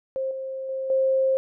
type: tone with level steps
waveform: sine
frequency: 530 Hz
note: C5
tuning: 22 cents sharp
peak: -24 / -29 / -26 / -18 dBFS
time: 0.16-1.37 s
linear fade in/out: 0 ms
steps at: 0.31 / 0.69 / 0.9 s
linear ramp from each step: 2 ms
effects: none